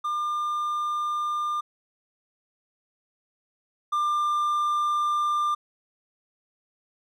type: tone pair in turn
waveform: triangle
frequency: 1200 / 1194.3 Hz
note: D6 / D6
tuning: +37 / +29 cents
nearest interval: unison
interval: 8 cents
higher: first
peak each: -23 / -20 dBFS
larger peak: second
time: 0.04-1.61 / 3.92-5.55 s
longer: second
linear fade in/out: 10 ms
effects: none